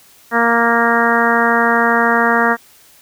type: harmonic tone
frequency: 233.1 Hz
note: A#3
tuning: in tune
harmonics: 1 / 2 / 3 / 4 / 5 / 6 / 7 / 8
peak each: -19 / -19 / -19 / -19 / -19 / -19 / -19 / -19 dBFS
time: 0.31-2.57 s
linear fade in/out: 50 ms
effects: white hiss -47 dBFS RMS until 3.01 s